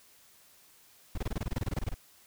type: noise bursts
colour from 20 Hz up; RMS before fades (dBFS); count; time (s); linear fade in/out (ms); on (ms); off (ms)
brown; -31; 16; 1.15-1.943; 5; 28; 23
effects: white hiss -60 dBFS RMS until 2.26 s